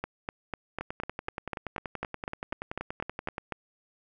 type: two click trains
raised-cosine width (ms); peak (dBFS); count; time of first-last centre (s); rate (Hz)
0.5; -17 / -19; 15 / 28; 0.04-3.523 / 0.81-3.381; 4.02 / 10.5
effects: none